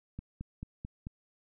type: click train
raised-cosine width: 5 ms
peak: -27 dBFS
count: 5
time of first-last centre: 0.19-1.069 s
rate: 4.55 Hz
effects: none